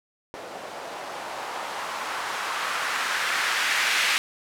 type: noise with low-pass filter sweep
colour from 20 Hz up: violet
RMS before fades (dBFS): -28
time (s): 0.34-4.18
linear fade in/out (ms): 0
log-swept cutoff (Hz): 570 to 2100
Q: 1.5
effects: none